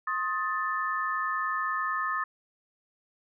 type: tone cluster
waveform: sine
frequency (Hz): 1067 / 1258 / 1763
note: C6 / D#6 / A6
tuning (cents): +34 / +19 / +3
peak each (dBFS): -33 / -30 / -32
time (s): 0.07-2.24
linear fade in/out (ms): 5
effects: none